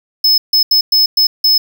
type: tone bursts at uneven times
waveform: square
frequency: 5200 Hz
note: E8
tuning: 24 cents flat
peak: -8 dBFS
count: 6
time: 0.24-0.38 / 0.53-0.63 / 0.71-0.81 / 0.92-1.06 / 1.17-1.27 / 1.44-1.58 s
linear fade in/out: 5 ms
effects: none